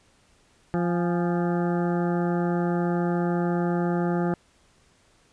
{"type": "harmonic tone with a mistuned harmonic", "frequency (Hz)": 174.61, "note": "F3", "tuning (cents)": 0, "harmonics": [1, 2, 3, 4, 5, 7, 8, 9, 10], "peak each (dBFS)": [-24, -27, -34, -34, -35, -39, -42, -43, -46], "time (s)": [0.74, 4.34], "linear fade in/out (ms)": 0, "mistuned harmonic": 5, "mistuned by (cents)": -70, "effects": ["pink hiss -61 dBFS RMS until 5.32 s", "resampled to 22050 Hz"]}